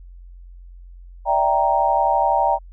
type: chord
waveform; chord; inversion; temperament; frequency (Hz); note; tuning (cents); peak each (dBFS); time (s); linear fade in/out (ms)
sine; E half-diminished seventh; third; equal; 587.3 / 659.3 / 784 / 932.3; D5 / E5 / G5 / Bb5; 0 / 0 / 0 / 0; -23 / -23 / -19 / -19; 1.25-2.59; 50
effects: added 44 Hz sine -38 dBFS peak until 2.72 s